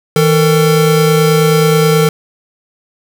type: tone pair together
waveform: square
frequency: 159.79 / 450 Hz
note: D#3 / A4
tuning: +46 / +39 cents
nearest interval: octave + tritone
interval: 1793 cents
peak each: -11 dBFS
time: 0.16-2.09 s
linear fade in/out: 2 ms
effects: none